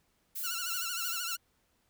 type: noise with tremolo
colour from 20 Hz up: violet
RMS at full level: -37 dBFS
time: 0.35-1.36 s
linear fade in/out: 10 ms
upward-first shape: sine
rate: 3.1 Hz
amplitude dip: 45%
type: tone with vibrato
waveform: 10% pulse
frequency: 1401 Hz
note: F6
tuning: 5 cents sharp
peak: -26 dBFS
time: 0.43-1.37 s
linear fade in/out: 20 ms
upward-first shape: sine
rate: 13 Hz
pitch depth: 91 cents each way
effects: pink hiss -73 dBFS RMS until 1.89 s